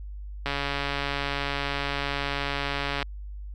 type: click train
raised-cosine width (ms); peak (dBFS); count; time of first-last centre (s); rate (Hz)
0.3; -12; 363; 0.46-3.027; 141
effects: added 50 Hz sine -35 dBFS peak until 3.54 s